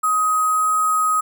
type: tone with sample-and-hold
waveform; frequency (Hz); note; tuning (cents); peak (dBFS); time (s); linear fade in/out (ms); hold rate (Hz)
sine; 1259; D#6; +20; -15; 0.03-1.21; 10; 8820
effects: none